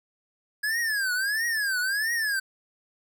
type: tone with vibrato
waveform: square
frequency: 1661.2 Hz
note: G#6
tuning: in tune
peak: -25 dBFS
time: 0.63-2.4 s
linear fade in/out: 10 ms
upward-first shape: triangle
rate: 1.5 Hz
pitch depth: 240 cents each way
effects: none